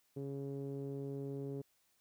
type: tone with low-pass filter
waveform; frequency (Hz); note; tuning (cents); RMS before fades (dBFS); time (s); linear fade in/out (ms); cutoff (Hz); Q
sawtooth; 138.59; C#3; 0; -42; 0.16-1.62; 10; 400; 3.4
effects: white hiss -75 dBFS RMS until 2 s